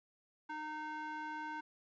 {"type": "tone with band-pass filter", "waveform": "square", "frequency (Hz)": 307.5, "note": "D#4", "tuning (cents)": -20, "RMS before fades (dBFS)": -43, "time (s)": [0.49, 1.61], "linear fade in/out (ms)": 10, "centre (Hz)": 1200, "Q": 5.5, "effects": ["resampled to 16000 Hz", "13-bit"]}